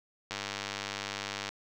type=click train; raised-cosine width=0.2 ms; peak=-17 dBFS; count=119; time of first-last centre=0.31-1.49 s; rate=100 Hz; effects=none